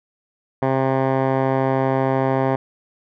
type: tone with low-pass filter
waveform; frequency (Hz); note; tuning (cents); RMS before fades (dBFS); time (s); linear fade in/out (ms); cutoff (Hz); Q
10% pulse; 133.1; C3; +30; -19; 0.62-2.56; 5; 1200; 1.5
effects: none